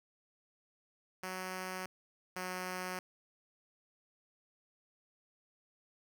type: tone pair in turn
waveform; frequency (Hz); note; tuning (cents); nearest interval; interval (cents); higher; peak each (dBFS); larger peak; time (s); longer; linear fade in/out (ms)
5% pulse; 185.6 / 183.36; F#3 / F#3; +6 / -15; unison; 21; first; -28 / -27; second; 1.23-1.86 / 2.36-2.99; neither; 2
effects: none